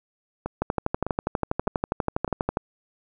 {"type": "two click trains", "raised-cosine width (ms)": 1, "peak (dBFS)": [-14, -9], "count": [4, 25], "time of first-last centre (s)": [[0.46, 2.278], [0.62, 2.571]], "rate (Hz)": [1.65, 12.3], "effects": []}